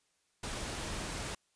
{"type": "noise", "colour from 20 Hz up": "pink", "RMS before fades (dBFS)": -39, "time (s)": [0.43, 1.35], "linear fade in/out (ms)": 5, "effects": ["white hiss -75 dBFS RMS until 1.55 s", "resampled to 22050 Hz"]}